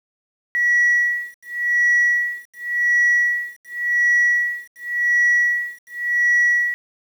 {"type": "tone with tremolo", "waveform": "sine", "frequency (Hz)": 1933, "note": "B6", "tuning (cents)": -38, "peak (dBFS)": -11, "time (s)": [0.55, 6.74], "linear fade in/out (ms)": 0, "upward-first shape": "sine", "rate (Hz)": 0.9, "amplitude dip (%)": 100, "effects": ["tanh soft clip ceiling -10 dBFS", "8-bit"]}